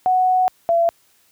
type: tone pair in turn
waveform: sine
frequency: 740 / 676.6 Hz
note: F#5 / E5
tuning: 0 / +45 cents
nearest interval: major second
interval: 155 cents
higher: first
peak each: -13 dBFS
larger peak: neither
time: 0.06-0.48 / 0.69-0.89 s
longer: first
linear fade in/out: 0 ms
effects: white hiss -58 dBFS RMS until 1.31 s + high-pass 60 Hz 12 dB/octave